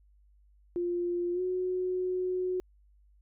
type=tone with pitch glide; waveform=sine; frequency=350 to 366.8 Hz; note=F4 to F#4; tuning=+4 to -15 cents; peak=-28 dBFS; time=0.76-2.6 s; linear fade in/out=0 ms; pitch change=+81 cents; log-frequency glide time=1.33-1.41 s; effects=added 50 Hz sine -59 dBFS peak until 3.21 s